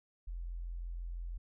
sine tone, 43 Hz, F1, 26 cents flat, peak -38 dBFS, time 0.27-1.38 s, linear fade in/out 10 ms, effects none

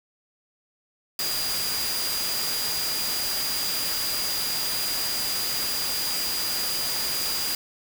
sine tone in noise, 4846 Hz, D#8, 47 cents flat, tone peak -28 dBFS, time 1.19-7.55 s, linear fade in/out 2 ms, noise white, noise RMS -29 dBFS, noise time 1.19-7.55 s, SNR -2 dB, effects none

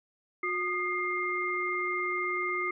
sine tone cluster, 361.5 / 1229 / 2113 Hz, F#4 / D#6 / C7, -40 / -22 / +16 cents, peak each -35 / -33 / -31 dBFS, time 0.43-2.71 s, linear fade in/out 5 ms, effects none

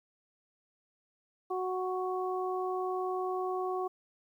harmonic tone, 369.9 Hz, F#4, in tune, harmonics 1 / 2 / 3, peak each -33 / -36 / -38 dBFS, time 1.5-3.88 s, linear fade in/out 10 ms, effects 11-bit

